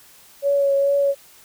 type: tone with vibrato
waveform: sine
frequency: 559 Hz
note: C#5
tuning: 14 cents sharp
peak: -15 dBFS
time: 0.42-1.15 s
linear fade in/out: 50 ms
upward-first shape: triangle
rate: 2.3 Hz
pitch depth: 20 cents each way
effects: white hiss -49 dBFS RMS until 1.44 s